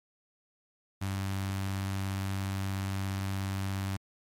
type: tone with notch filter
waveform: sawtooth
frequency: 97 Hz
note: G2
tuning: 18 cents flat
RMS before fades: -33 dBFS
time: 1.01-3.97 s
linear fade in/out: 10 ms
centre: 460 Hz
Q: 1
effects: MP3 64 kbps